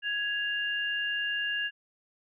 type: tone pair together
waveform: sine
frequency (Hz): 1664.9 / 2800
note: G#6 / F7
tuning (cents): +4 / +4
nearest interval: major sixth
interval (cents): 900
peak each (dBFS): -30 / -32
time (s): 0.02-1.71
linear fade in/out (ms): 50
effects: none